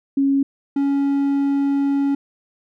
sine / triangle tone pair in turn, 275.4 / 279.2 Hz, C#4 / C#4, -11 / +13 cents, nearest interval unison, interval 24 cents, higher second, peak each -14 dBFS, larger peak neither, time 0.17-0.43 / 0.76-2.15 s, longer second, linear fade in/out 5 ms, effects none

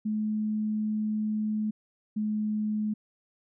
sine tone pair in turn, 214.2 / 213 Hz, A3 / G#3, -46 / +44 cents, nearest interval unison, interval 10 cents, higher first, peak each -26 dBFS, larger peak neither, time 0.05-1.71 / 2.16-2.94 s, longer first, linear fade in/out 10 ms, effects none

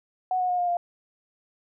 sine tone with pitch steps, 740 / 729.4 / 718.9 / 708.6 / 698.5 Hz, F#5 / F#5 / F5 / F5 / F5, 0 / -25 / +50 / +25 / 0 cents, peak -22 dBFS, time 0.31-0.77 s, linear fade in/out 2 ms, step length 92 ms, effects none

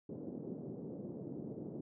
pink band-pass noise, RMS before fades -45 dBFS, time 0.09-1.81 s, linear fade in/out 5 ms, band 150 to 450 Hz, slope 24 dB/octave, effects none

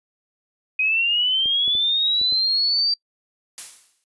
sine linear sweep, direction up, 2501 to 4692 Hz, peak -17 dBFS, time 0.79-2.94 s, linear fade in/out 5 ms
clicks, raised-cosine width 2 ms, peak -26 dBFS, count 5, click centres 1.458 / 1.679 / 1.752 / 2.214 / 2.325 s
blue noise with exponential decay, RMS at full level -29 dBFS, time 3.58-4.04 s, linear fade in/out 0 ms, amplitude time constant 100 ms
effects noise-tail reverb RT60 0.1 s tail -26 dB re dry + resampled to 24000 Hz

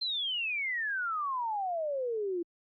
sine exponential sweep, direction down, 4186 to 334.5 Hz, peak -30 dBFS, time 0.01-2.43 s, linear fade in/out 10 ms, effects Opus 48 kbps

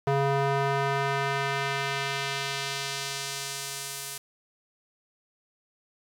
square tone with band-pass filter sweep, 138.59 Hz, C#3, in tune, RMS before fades -29 dBFS, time 0.07-4.18 s, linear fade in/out 5 ms, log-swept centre 660 to 11000 Hz, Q 0.78, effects 9-bit

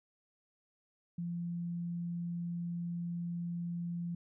sine tone, 172.1 Hz, F3, 25 cents flat, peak -35 dBFS, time 1.18-4.15 s, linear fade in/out 5 ms, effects none

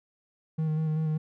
triangle tone with vibrato, 156.6 Hz, D#3, 11 cents sharp, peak -23 dBFS, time 0.58-1.18 s, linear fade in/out 10 ms, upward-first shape square, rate 5.2 Hz, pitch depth 19 cents each way, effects none

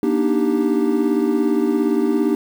triangle chord, Eb major seventh, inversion second, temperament equal with one note detuned, 238.4 / 293.7 / 311.1 / 392 Hz, Bb3 / D4 / Eb4 / G4, +39 / 0 / 0 / 0 cents, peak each -19 dBFS, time 0.03-2.35 s, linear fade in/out 2 ms, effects 7-bit

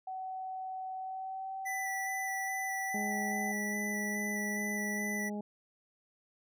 sine tone with pitch glide, 754 to 768.5 Hz, F#5 to G5, +32 to -35 cents, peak -37 dBFS, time 0.07-3.52 s, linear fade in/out 5 ms, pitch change +33 cents, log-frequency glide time 0.95-1.55 s
square tone with vibrato, 1975.5 Hz, B6, in tune, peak -36 dBFS, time 1.65-5.3 s, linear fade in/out 20 ms, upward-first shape square, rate 2.4 Hz, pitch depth 12 cents each way
harmonic tone, 207.7 Hz, G#3, in tune, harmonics 1 / 2 / 3 / 4, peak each -36 / -44 / -46 / -47 dBFS, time 2.94-5.41 s, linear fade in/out 5 ms
effects none

